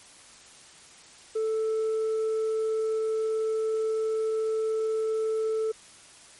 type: tone with tanh clipping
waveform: sine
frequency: 440 Hz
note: A4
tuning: in tune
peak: -25 dBFS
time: 1.35-5.72 s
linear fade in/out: 10 ms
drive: 2 dB
effects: white hiss -51 dBFS RMS until 6.39 s + MP3 48 kbps